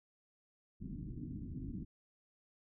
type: low-pass noise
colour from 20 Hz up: white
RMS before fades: -44 dBFS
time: 0.8-1.85 s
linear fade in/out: 20 ms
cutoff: 290 Hz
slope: 48 dB/octave
effects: none